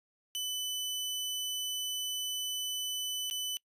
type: tone with dropouts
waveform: sawtooth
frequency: 3000 Hz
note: F#7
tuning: 23 cents sharp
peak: -30 dBFS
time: 0.35-3.57 s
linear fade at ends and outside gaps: 0 ms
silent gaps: 3.3-3.31 s
effects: noise-tail reverb RT60 0.1 s tail -24 dB re dry + resampled to 32000 Hz